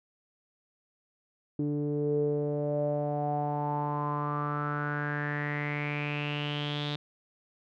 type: tone with low-pass filter sweep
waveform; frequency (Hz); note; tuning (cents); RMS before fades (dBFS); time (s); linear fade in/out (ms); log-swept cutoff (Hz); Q
sawtooth; 146.83; D3; 0; -31; 1.59-6.96; 2; 340 to 3700; 7.6
effects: none